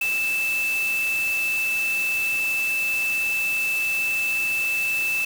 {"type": "tone in noise", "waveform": "sine", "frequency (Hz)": 2637, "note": "E7", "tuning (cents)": 0, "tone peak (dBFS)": -21, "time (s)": [0.01, 5.25], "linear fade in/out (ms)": 5, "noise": "white", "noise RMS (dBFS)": -34, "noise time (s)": [0.01, 5.25], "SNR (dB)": 10, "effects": []}